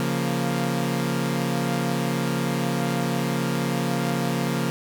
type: chord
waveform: sawtooth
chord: Bb minor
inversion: first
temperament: equal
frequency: 138.59 / 174.61 / 233.1 Hz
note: Db3 / F3 / Bb3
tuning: 0 / 0 / 0 cents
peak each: -23 dBFS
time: 0-4.7 s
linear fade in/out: 0 ms
effects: none